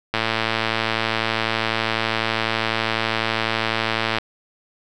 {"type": "click train", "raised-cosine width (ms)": 0.3, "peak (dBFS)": -4, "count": 454, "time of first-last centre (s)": [0.14, 4.185], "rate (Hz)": 112, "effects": []}